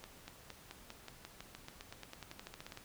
accelerating click train, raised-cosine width 0.2 ms, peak -29 dBFS, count 23, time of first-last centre 0.04-2.774 s, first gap 240 ms, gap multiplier 0.93, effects pink hiss -58 dBFS RMS until 2.84 s

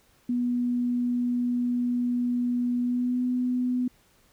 sine tone with pitch glide, 244.1 to 249.5 Hz, B3 to B3, -20 to +18 cents, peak -23 dBFS, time 0.29-3.88 s, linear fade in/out 5 ms, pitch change +38 cents, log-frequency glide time 2.81-3.23 s, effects pink hiss -62 dBFS RMS until 4.32 s

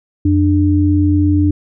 sine tone pair together, 89.41 / 297.2 Hz, F2 / D4, +41 / +21 cents, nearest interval octave + major sixth, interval 2080 cents, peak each -12 dBFS, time 0.25-1.51 s, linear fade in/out 5 ms, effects none

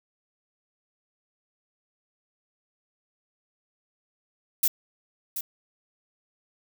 violet noise with echo, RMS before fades -21 dBFS, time 4.63-4.68 s, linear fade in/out 5 ms, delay 730 ms, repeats 1, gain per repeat -10 dB, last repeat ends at 5.41 s, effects none

